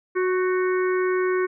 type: harmonic tone with a mistuned harmonic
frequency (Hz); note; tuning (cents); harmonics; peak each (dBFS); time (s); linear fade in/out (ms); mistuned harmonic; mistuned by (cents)
368.2; F#4; -8; 1 / 3 / 4 / 5 / 6; -20 / -30 / -32 / -34 / -36; 0.15-1.47; 20; 4; +30
effects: none